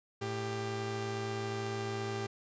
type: tone pair together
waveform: sawtooth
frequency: 110.96 / 395.4 Hz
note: A2 / G4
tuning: +15 / +15 cents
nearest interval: octave + minor seventh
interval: 2200 cents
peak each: -34 / -33 dBFS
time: 0.21-2.27 s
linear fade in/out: 10 ms
effects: resampled to 16000 Hz